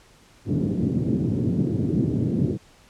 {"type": "band-pass noise", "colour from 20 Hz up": "pink", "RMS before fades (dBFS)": -23, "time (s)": [0.45, 2.58], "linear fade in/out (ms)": 50, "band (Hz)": [110, 330], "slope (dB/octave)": 24, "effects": ["pink hiss -54 dBFS RMS until 2.89 s", "low-pass 9000 Hz 12 dB/octave"]}